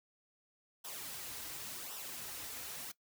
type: noise with flanger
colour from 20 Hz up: white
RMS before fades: -45 dBFS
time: 0.84-2.92 s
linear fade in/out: 10 ms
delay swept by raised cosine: 0.44 to 5.54 ms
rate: 0.91 Hz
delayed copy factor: -0.65
effects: noise-tail reverb RT60 0.1 s tail -19 dB re dry